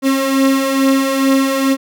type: beating tone pair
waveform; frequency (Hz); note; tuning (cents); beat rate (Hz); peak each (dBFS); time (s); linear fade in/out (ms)
35% pulse; 268 / 270.3; C4 / C#4; +42 / -44; 2.3; -16 / -11; 0.02-1.77; 50
effects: none